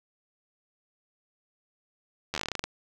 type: slowing click train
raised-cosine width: 0.2 ms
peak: -13 dBFS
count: 13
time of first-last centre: 2.34-2.64 s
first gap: 11 ms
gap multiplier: 1.14
effects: none